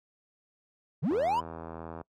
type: linear sweep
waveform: triangle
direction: up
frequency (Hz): 108.9 to 1035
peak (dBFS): -23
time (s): 1.02-1.41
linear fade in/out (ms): 20
type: click train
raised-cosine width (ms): 1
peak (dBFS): -26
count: 75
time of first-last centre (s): 1.11-2.012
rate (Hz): 82
effects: noise-tail reverb RT60 0.1 s tail -25 dB re dry + high-pass 60 Hz 12 dB/octave